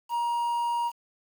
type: tone with quantisation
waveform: triangle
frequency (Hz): 946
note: A#5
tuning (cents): +25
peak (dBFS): -23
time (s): 0.09-0.92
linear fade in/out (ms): 50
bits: 8
effects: none